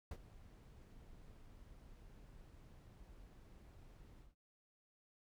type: noise with ADSR envelope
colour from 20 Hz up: brown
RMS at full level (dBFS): -43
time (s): 0.11-4.35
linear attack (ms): 4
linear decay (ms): 54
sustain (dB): -16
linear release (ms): 150
effects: none